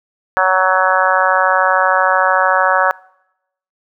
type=harmonic tone; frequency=186.7 Hz; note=F#3; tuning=16 cents sharp; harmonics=3 / 4 / 5 / 6 / 7 / 8 / 9; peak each=-18 / -18 / -18 / -18 / -18 / -18 / -18 dBFS; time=0.37-2.91 s; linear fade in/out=0 ms; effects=noise-tail reverb RT60 0.8 s tail -23 dB re dry